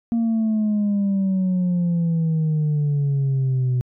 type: exponential sweep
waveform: sine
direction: down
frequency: 233.1 to 124.5 Hz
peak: -15 dBFS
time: 0.12-3.81 s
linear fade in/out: 0 ms
effects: tanh soft clip ceiling -16 dBFS